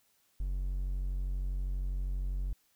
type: tone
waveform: triangle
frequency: 46.25 Hz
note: F#1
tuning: in tune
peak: -29 dBFS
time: 0.4-2.53 s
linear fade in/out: 0 ms
effects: white hiss -71 dBFS RMS until 2.75 s